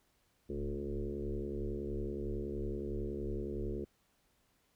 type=tone with frequency modulation; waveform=sine; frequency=213.9 Hz; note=A3; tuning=49 cents flat; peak=-35 dBFS; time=0.49-3.85 s; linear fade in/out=10 ms; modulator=70.8 Hz; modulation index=3.3; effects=pink hiss -74 dBFS RMS until 4.75 s